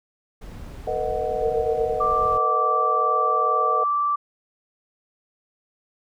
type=noise; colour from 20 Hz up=brown; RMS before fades=-37 dBFS; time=0.41-2.38 s; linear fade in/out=10 ms
type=chord; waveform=sine; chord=B dominant seventh; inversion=third; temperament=equal with one note detuned; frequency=451.6 / 493.9 / 622.3 / 740 Hz; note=A4 / B4 / D#5 / F#5; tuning=+45 / 0 / 0 / 0 cents; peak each=-28 dBFS; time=0.87-3.84 s; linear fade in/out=5 ms
type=tone; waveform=sine; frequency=460 Hz; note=A#4; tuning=23 cents flat; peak=-23 dBFS; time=1.42-1.93 s; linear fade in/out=5 ms
type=tone with pitch glide; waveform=sine; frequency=1174.7 to 1166.6 Hz; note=D6 to D6; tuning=0 to -12 cents; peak=-19 dBFS; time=2-4.16 s; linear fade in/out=10 ms; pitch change=-12 cents; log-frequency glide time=2.26-2.33 s
effects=none